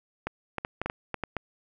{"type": "clicks", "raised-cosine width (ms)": 0.5, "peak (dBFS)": -15, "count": 9, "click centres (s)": [0.27, 0.583, 0.649, 0.816, 0.86, 0.899, 1.143, 1.237, 1.367], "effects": []}